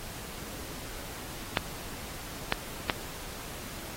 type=clicks; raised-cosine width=0.3 ms; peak=-8 dBFS; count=3; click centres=1.572 / 2.524 / 2.898 s; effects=pink hiss -42 dBFS RMS until 3.96 s + AAC 48 kbps